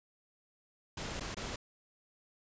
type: noise with dropouts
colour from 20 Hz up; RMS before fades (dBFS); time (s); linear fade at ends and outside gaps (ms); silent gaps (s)
pink; -40; 0.97-1.56; 5; 1.198-1.206 / 1.346-1.368
effects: resampled to 16000 Hz